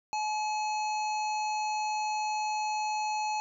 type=harmonic tone; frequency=853 Hz; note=G#5; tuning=46 cents sharp; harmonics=1 / 3 / 5 / 7 / 8; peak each=-29 / -39 / -43 / -46 / -47 dBFS; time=0.13-3.4 s; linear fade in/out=0 ms; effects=none

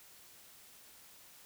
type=silence; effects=white hiss -58 dBFS RMS until 1.45 s

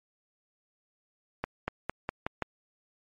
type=accelerating click train; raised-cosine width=0.5 ms; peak=-15 dBFS; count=6; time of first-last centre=1.44-2.423 s; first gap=240 ms; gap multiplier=0.9; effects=MP3 48 kbps

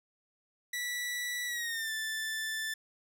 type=tone with pitch glide; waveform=sawtooth; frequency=1955 to 1761.9 Hz; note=B6 to A6; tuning=-18 to +2 cents; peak=-30 dBFS; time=0.73-2.74 s; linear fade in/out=5 ms; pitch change=-180 cents; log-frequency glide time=1.46-1.92 s; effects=none

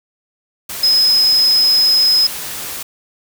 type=tone in noise; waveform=sine; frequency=5090 Hz; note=D#8; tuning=39 cents sharp; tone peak=-9 dBFS; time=0.83-2.27 s; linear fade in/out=5 ms; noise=white; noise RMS=-26 dBFS; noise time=0.69-2.83 s; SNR=+14 dB; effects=none

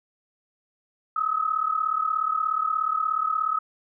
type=tone pair together; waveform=sine; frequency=1256 / 1292.8 Hz; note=D#6 / E6; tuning=+16 / -34 cents; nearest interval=unison; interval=50 cents; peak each=-25 dBFS; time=1.16-3.59 s; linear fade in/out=5 ms; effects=none

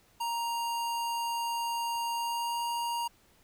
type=tone with pitch glide; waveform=square; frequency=935 to 941.5 Hz; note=A#5 to A#5; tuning=+5 to +17 cents; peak=-31 dBFS; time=0.2-3.08 s; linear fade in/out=10 ms; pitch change=+12 cents; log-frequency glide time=2.15-2.61 s; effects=pink hiss -64 dBFS RMS until 3.43 s

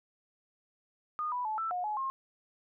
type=tone with pitch steps; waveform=sine; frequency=1226 / 987 / 865 / 1327 / 720 / 847 / 1069 Hz; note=D#6 / B5 / A5 / E6 / F#5 / G#5 / C6; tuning=-26 / -1 / -30 / +11 / -47 / +34 / +37 cents; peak=-31 dBFS; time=1.19-2.1 s; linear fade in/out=0 ms; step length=130 ms; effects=none

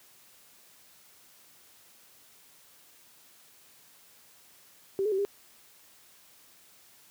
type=tone with pitch steps; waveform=sine; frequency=389.6 / 427.7 / 383.7 / 402.3 Hz; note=G4 / A4 / G4 / G4; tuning=-11 / -49 / -37 / +45 cents; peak=-25 dBFS; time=4.99-5.25 s; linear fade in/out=0 ms; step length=65 ms; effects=white hiss -58 dBFS RMS until 7.1 s + high-pass 80 Hz 12 dB/octave

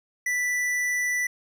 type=tone with tanh clipping; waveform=triangle; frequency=1975.5 Hz; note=B6; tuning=in tune; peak=-25 dBFS; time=0.26-1.27 s; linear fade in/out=5 ms; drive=18 dB; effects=none

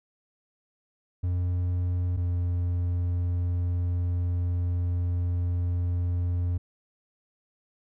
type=tone pair in turn; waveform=triangle; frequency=89.1 / 88.03 Hz; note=F2 / F2; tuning=+35 / +14 cents; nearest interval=unison; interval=21 cents; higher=first; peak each=-22 dBFS; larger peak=neither; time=1.23-2.17 / 2.17-6.58 s; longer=second; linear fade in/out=10 ms; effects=none

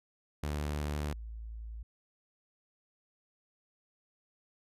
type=tone pair in turn; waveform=sawtooth / sine; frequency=74 / 55.44 Hz; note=D2 / A1; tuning=+14 / +14 cents; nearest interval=perfect fourth; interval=500 cents; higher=first; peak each=-29 / -40 dBFS; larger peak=first; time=0.43-1.13 / 1.13-1.83 s; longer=neither; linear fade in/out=5 ms; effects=resampled to 32000 Hz

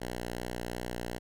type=tone with vibrato; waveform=5% pulse; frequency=60.1 Hz; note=B1; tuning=46 cents flat; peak=-24 dBFS; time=0-1.19 s; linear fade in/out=20 ms; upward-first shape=square; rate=2.7 Hz; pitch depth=18 cents each way; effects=none

